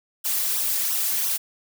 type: noise with flanger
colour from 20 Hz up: blue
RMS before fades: -24 dBFS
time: 0.24-1.38 s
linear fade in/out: 20 ms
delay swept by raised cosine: 0.43 to 3.13 ms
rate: 2.9 Hz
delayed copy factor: -0.65
effects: none